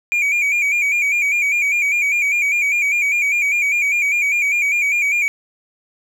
triangle tone with vibrato, 2338 Hz, D7, 8 cents flat, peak -13 dBFS, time 0.12-5.28 s, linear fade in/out 0 ms, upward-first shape square, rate 5 Hz, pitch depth 53 cents each way, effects none

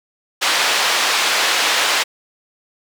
white band-pass noise, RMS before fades -17 dBFS, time 0.41-2.04 s, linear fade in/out 20 ms, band 550 to 4100 Hz, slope 12 dB/octave, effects none

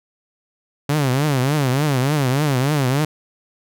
sawtooth tone with vibrato, 138.59 Hz, C#3, in tune, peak -12 dBFS, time 0.89-3.05 s, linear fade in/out 5 ms, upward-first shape triangle, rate 3.4 Hz, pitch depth 210 cents each way, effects none

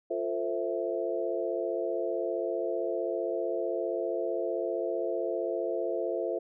sine chord, F major seventh, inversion none, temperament equal with one note detuned, 349.2 / 447.9 / 523.3 / 659.3 Hz, F4 / A4 / C5 / E5, 0 / +31 / 0 / 0 cents, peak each -34 dBFS, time 0.1-6.39 s, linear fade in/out 10 ms, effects none

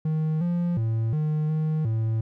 triangle tone with pitch steps, 156.6 / 173.9 / 112.7 / 153.3 / 156.1 / 111.6 Hz, D#3 / F3 / A2 / D#3 / D#3 / A2, +11 / -7 / +42 / -25 / +6 / +25 cents, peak -20 dBFS, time 0.05-2.21 s, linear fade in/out 5 ms, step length 360 ms, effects none

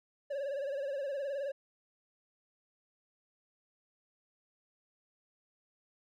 triangle tone with vibrato, 557 Hz, C#5, 8 cents sharp, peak -32 dBFS, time 0.3-1.52 s, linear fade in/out 10 ms, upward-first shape sine, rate 19 Hz, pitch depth 81 cents each way, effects none

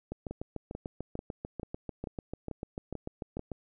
two click trains, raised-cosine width 2 ms, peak -23 / -24 dBFS, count 24 / 8, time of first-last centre 0.12-3.517 / 0.31-3.394 s, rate 6.77 / 2.27 Hz, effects none

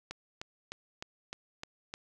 click train, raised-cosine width 0.2 ms, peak -22 dBFS, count 7, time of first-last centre 0.11-1.939 s, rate 3.28 Hz, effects none

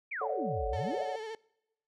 sine exponential two-way sweep, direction down then up, 2489 to 46 to 742 Hz, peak -34 dBFS, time 0.11-1.03 s, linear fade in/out 10 ms, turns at 0.68 s
sine chord, D major seventh, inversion second, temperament equal, 440 / 554.4 / 587.3 / 740 Hz, A4 / C#5 / D5 / F#5, 0 / 0 / 0 / 0 cents, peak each -36 / -37 / -42 / -36 dBFS, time 0.21-1.16 s, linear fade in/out 5 ms
35% pulse tone with vibrato, 440 Hz, A4, in tune, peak -36 dBFS, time 0.73-1.35 s, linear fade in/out 2 ms, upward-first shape sine, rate 14 Hz, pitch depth 47 cents each way
effects noise-tail reverb RT60 0.8 s tail -23 dB re dry + low-pass 5000 Hz 12 dB/octave

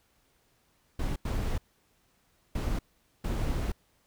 brown noise bursts at uneven times, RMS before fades -30 dBFS, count 4, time 0.99-1.16 / 1.25-1.58 / 2.55-2.79 / 3.24-3.72 s, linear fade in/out 5 ms, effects pink hiss -69 dBFS RMS until 4.06 s

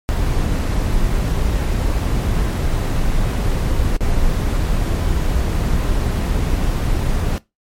brown noise with dropouts, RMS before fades -17 dBFS, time 0.09-7.38 s, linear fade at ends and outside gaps 0 ms, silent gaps 3.966-4.007 s, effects noise-tail reverb RT60 0.2 s tail -19 dB re dry + MP3 64 kbps

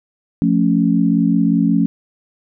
sine chord, F augmented, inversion none, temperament equal, 174.61 / 220 / 277.2 Hz, F3 / A3 / C#4, 0 / 0 / 0 cents, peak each -16 dBFS, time 0.42-1.86 s, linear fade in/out 0 ms, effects none

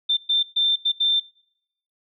sine tone bursts at uneven times, 3574 Hz, A7, 26 cents sharp, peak -17 dBFS, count 5, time 0.09-0.17 / 0.29-0.43 / 0.56-0.76 / 0.85-0.92 / 1-1.2 s, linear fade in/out 10 ms, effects noise-tail reverb RT60 0.8 s tail -23 dB re dry

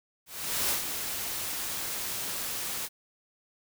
white noise with ADSR envelope, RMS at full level -27 dBFS, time 0.26-2.89 s, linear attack 440 ms, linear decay 110 ms, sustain -7 dB, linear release 43 ms, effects none

